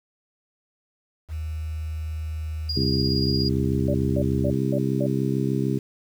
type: tone with pitch glide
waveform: sine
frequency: 78.4 to 80.37 Hz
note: D#2 to E2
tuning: +14 to -43 cents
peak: -27 dBFS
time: 1.28-4.56 s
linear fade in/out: 50 ms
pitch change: +43 cents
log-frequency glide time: 2.78-4.11 s
type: tone with tremolo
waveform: sine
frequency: 4842 Hz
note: D#8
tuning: 48 cents flat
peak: -24 dBFS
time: 2.69-3.49 s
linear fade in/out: 5 ms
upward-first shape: sine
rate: 17 Hz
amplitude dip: 50%
type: harmonic tone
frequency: 66.7 Hz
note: C2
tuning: 34 cents sharp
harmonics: 2 / 3 / 4 / 5 / 6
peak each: -25 / -27 / -28 / -29 / -30 dBFS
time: 2.76-5.79 s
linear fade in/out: 10 ms
type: tone bursts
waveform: sine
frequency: 579 Hz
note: D5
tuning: 25 cents flat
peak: -25 dBFS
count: 5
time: 3.88-5.065 s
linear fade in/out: 5 ms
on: 61 ms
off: 220 ms
effects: 8-bit